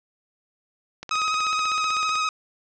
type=click train; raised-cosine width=0.2 ms; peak=-18 dBFS; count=19; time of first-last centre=1.03-2.155 s; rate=16 Hz
type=tone with vibrato; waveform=sawtooth; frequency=1262 Hz; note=D#6; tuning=24 cents sharp; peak=-18 dBFS; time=1.11-2.29 s; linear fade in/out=2 ms; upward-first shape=sine; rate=15 Hz; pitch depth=23 cents each way
effects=resampled to 16000 Hz + 9-bit